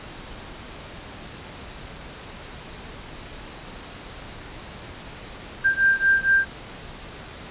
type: beating tone pair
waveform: sine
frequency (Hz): 1583 / 1587.3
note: G6 / G6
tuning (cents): +17 / +21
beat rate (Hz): 4.3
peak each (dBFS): -19 / -20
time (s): 5.64-6.46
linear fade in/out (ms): 20
effects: pink hiss -39 dBFS RMS until 7.5 s + resampled to 8000 Hz